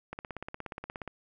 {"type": "click train", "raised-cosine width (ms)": 0.5, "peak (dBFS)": -23, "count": 17, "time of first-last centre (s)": [0.13, 1.077], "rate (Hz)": 16.9, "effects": []}